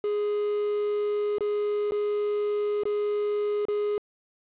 triangle tone with dropouts, 415.3 Hz, G#4, in tune, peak -22 dBFS, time 0.04-3.98 s, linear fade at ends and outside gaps 1 ms, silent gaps 1.384-1.407 / 1.91-1.92 / 2.835-2.854 / 3.653-3.684 s, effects resampled to 8000 Hz + 8-bit

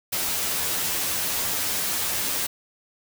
white noise with comb filter, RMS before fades -26 dBFS, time 0.12-2.47 s, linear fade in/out 10 ms, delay 11 ms, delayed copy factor +0.7, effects none

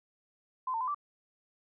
sine tone with pitch steps, 1027 / 901 / 1016 / 1167 Hz, C6 / A5 / B5 / D6, -33 / +41 / +49 / -11 cents, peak -30 dBFS, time 0.67-0.946 s, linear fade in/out 5 ms, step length 69 ms, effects none

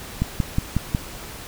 click train, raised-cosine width 5 ms, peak -7 dBFS, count 5, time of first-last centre 0.22-0.949 s, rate 5.49 Hz, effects pink hiss -37 dBFS RMS until 1.47 s

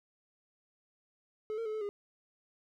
triangle tone with pitch steps, 430.5 / 456.9 / 430.5 / 434.4 / 407.7 Hz, A4 / A#4 / A4 / A4 / G#4, -38 / -35 / -38 / -22 / -32 cents, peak -32 dBFS, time 1.5-1.89 s, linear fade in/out 0 ms, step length 78 ms, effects none

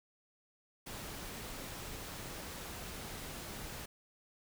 pink noise, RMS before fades -45 dBFS, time 0.86-3.86 s, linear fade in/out 10 ms, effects none

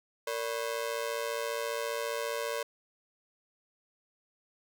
sawtooth ring-modulated tone, 520 Hz, C5, 11 cents flat, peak -25 dBFS, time 0.27-2.63 s, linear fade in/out 5 ms, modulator 57.4 Hz, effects none

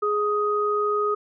sine tone pair together, 416.9 / 1250 Hz, G#4 / D#6, +7 / +8 cents, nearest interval octave + perfect fifth, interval 1901 cents, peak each -23 dBFS, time 0.02-1.15 s, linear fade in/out 10 ms, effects none

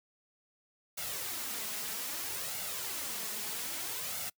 white noise with flanger, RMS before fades -38 dBFS, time 0.97-4.3 s, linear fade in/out 10 ms, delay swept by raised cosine 1.4 to 4.8 ms, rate 0.62 Hz, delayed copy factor +0.55, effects noise-tail reverb RT60 0.1 s tail -25 dB re dry + high-pass 80 Hz 12 dB/octave

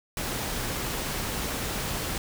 pink noise, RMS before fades -31 dBFS, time 0.17-2.18 s, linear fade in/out 2 ms, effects none

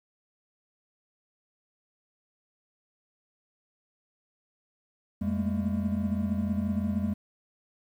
triangle tone cluster, 87.5 / 201.8 / 217.1 / 227.9 Hz, F2 / G#3 / A3 / A#3, +4 / -49 / -23 / -39 cents, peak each -31 / -27 / -32 / -32 dBFS, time 5.21-7.14 s, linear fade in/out 10 ms, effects 10-bit

